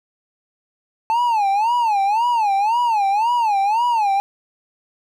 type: tone with vibrato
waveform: triangle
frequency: 872 Hz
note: A5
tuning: 16 cents flat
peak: -13 dBFS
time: 1.1-4.2 s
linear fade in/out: 0 ms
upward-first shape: sine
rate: 1.9 Hz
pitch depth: 190 cents each way
effects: none